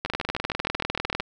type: two click trains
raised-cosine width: 0.3 ms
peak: -17 / -9 dBFS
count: 16 / 24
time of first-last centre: 0.06-1.205 / 0.05-1.2 s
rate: 13.1 / 20 Hz
effects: none